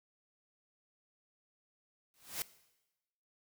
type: noise with exponential growth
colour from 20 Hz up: white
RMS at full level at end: -34 dBFS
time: 2.14-2.42 s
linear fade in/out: 0 ms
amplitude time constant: 59 ms
effects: noise-tail reverb RT60 1.0 s tail -18 dB re dry